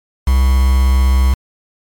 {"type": "tone with quantisation", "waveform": "triangle", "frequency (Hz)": 65.41, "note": "C2", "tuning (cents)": 0, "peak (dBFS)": -6, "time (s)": [0.27, 1.34], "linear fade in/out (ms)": 5, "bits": 4, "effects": ["MP3 96 kbps"]}